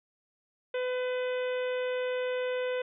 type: harmonic tone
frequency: 503 Hz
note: B4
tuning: 32 cents sharp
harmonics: 1 / 2 / 3 / 4 / 5 / 6 / 7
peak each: -29 / -44 / -41 / -44 / -45 / -48 / -50 dBFS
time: 0.74-2.82 s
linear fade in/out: 5 ms
effects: none